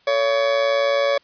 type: tone with amplitude modulation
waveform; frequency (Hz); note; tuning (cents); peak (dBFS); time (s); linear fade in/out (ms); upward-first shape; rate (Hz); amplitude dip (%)
40% pulse; 564; C#5; +30; -13; 0.07-1.18; 5; sine; 119; 60
effects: white hiss -57 dBFS RMS until 1.23 s + resampled to 11025 Hz